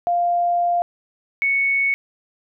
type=tone pair in turn; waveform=sine; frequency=698 / 2216 Hz; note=F5 / C#7; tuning=-1 / -1 cents; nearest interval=octave + minor sixth; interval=2000 cents; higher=second; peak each=-16 dBFS; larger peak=neither; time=0.07-0.82 / 1.42-1.94 s; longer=first; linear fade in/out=0 ms; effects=none